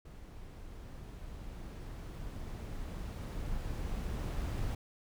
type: noise with level ramp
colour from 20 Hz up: brown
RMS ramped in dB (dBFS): -49 to -35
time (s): 0.05-4.75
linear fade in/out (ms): 5
effects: none